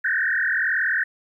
sine tone with frequency modulation, 1685 Hz, G#6, 25 cents sharp, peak -19 dBFS, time 0.04-1.04 s, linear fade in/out 10 ms, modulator 41.2 Hz, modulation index 4.7, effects 10-bit

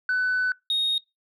sine tone pair in turn, 1500 / 3728 Hz, F#6 / A#7, +23 / -1 cents, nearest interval octave + major third, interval 1576 cents, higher second, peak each -19 dBFS, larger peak neither, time 0.09-0.52 / 0.7-0.98 s, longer first, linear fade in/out 2 ms, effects noise-tail reverb RT60 0.2 s tail -25 dB re dry + tanh soft clip ceiling -19 dBFS

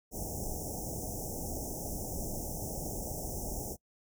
pink band-stop noise, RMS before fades -38 dBFS, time 0.11-3.77 s, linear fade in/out 50 ms, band 840 to 5500 Hz, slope 96 dB/octave, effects noise-tail reverb RT60 0.1 s tail -24 dB re dry

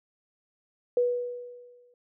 sine tone with exponential decay, 488.4 Hz, B4, 19 cents flat, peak -19 dBFS, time 0.97-1.94 s, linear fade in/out 2 ms, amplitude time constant 210 ms, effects none

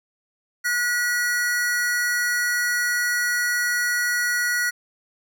square tone pair together, 1454 / 1935.3 Hz, F#6 / B6, -31 / -36 cents, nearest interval perfect fourth, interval 495 cents, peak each -24 dBFS, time 0.64-4.71 s, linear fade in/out 20 ms, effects none

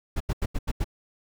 brown noise bursts, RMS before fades -25 dBFS, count 6, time 0.16-0.844 s, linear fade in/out 10 ms, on 44 ms, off 84 ms, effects none

